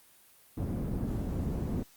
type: low-pass noise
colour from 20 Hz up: white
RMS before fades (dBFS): -33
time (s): 0.57-1.83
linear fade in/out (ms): 5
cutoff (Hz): 200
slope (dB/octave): 12
effects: white hiss -60 dBFS RMS until 1.96 s + Opus 32 kbps